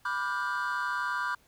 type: chord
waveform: triangle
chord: G dominant seventh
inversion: first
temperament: equal with one note detuned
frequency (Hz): 987.8 / 1174.7 / 1428.7 / 1568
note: B5 / D6 / F6 / G6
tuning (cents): 0 / 0 / +39 / 0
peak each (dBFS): -32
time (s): 0.05-1.35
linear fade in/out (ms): 5
effects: tanh soft clip ceiling -21 dBFS + pink hiss -64 dBFS RMS until 1.47 s